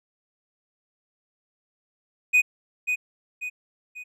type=tone with echo; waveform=triangle; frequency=2489 Hz; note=D#7; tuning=in tune; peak=-13 dBFS; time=2.33-2.42 s; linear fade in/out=20 ms; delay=540 ms; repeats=3; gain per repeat=-7 dB; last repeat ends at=4.04 s; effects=none